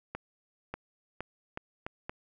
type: accelerating click train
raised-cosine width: 0.5 ms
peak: -21 dBFS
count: 6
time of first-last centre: 0.15-2.095 s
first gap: 590 ms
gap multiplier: 0.79
effects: none